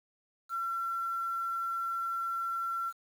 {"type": "tone with quantisation", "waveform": "sine", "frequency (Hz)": 1357, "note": "E6", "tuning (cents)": 50, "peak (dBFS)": -31, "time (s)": [0.49, 2.93], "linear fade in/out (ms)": 50, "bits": 9, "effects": []}